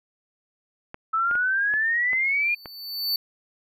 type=clicks; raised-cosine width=0.5 ms; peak=-21 dBFS; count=6; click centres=0.944 / 1.312 / 1.354 / 1.739 / 2.132 / 2.658 s
type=exponential sweep; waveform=sine; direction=up; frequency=1300 to 2447 Hz; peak=-20 dBFS; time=1.13-2.55 s; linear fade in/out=10 ms
type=tone with exponential growth; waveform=square; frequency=4500 Hz; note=C#8; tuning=25 cents sharp; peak=-21 dBFS; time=2.24-3.16 s; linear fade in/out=2 ms; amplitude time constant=200 ms
effects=none